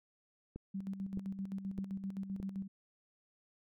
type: click train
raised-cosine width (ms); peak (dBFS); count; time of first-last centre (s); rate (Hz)
3; -31; 4; 0.56-2.4; 1.63
type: tone with tremolo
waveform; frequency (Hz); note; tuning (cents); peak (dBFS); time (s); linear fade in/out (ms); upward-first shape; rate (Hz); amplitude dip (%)
sine; 194.1; G3; -17; -36; 0.74-2.68; 10; square; 7.7; 60
effects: none